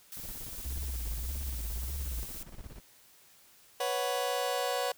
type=noise; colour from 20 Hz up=blue; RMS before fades=-43 dBFS; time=0.12-2.43 s; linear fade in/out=2 ms
type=noise with tremolo; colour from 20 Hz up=brown; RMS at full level=-44 dBFS; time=0.17-2.8 s; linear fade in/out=0 ms; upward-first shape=square; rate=17 Hz; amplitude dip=70%
type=tone with vibrato; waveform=sine; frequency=61.74 Hz; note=B1; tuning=in tune; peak=-34 dBFS; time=0.65-2.23 s; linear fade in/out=0 ms; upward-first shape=sine; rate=1.7 Hz; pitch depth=200 cents each way
type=chord; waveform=sawtooth; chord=B suspended second; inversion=none; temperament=just; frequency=493.9 / 555.6 / 740.8 Hz; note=B4 / C#5 / F#5; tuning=0 / +4 / +2 cents; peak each=-30 dBFS; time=3.8-4.92 s; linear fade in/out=5 ms
effects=white hiss -60 dBFS RMS until 4.97 s